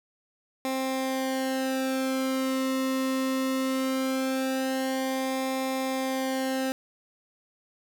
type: tone with flanger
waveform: sawtooth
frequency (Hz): 263.4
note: C4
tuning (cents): +12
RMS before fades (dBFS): -28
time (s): 0.65-6.72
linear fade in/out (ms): 0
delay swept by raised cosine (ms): 0.67 to 1.3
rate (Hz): 0.2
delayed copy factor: -0.8
effects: none